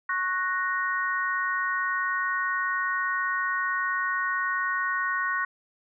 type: chord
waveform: sine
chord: F# major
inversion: second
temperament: equal with one note detuned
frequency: 1100.4 / 1480 / 1864.7 Hz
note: C#6 / F#6 / A#6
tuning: -13 / 0 / 0 cents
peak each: -29 dBFS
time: 0.09-5.45 s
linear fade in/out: 5 ms
effects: none